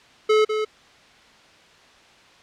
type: tone with echo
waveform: square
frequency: 430.8 Hz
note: A4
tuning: 37 cents flat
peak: -15 dBFS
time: 0.29-0.45 s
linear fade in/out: 10 ms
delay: 200 ms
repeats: 1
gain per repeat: -7 dB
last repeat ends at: 0.65 s
effects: white hiss -51 dBFS RMS until 2.42 s + low-pass 4000 Hz 12 dB/octave